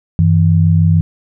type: tone pair together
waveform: sine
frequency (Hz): 95.3 / 162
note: G2 / E3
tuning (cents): -48 / -30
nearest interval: major sixth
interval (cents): 918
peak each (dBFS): -10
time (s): 0.19-1.01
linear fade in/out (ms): 0
effects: none